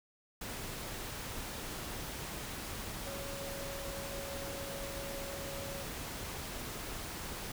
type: tone in noise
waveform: sine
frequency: 554.4 Hz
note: C#5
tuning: in tune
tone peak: -44 dBFS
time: 3.06-5.83 s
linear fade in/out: 5 ms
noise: pink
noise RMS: -42 dBFS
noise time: 0.41-7.52 s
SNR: -5 dB
effects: none